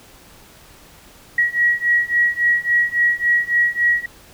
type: beating tone pair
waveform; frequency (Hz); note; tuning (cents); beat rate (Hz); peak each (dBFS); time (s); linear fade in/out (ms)
sine; 1910 / 1913.6; A#6 / A#6; +42 / +45; 3.6; -18 / -17; 1.38-4.06; 5
effects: pink hiss -46 dBFS RMS until 4.33 s